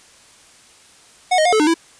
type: tone with pitch steps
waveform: square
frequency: 733 / 623 / 714 / 434.6 / 302.1 / 330.6 Hz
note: F#5 / D#5 / F5 / A4 / D4 / E4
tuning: -16 / +2 / +38 / -21 / +49 / +5 cents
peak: -13 dBFS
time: 1.31-1.742 s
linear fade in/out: 10 ms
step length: 72 ms
effects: white hiss -48 dBFS RMS until 1.99 s + resampled to 22050 Hz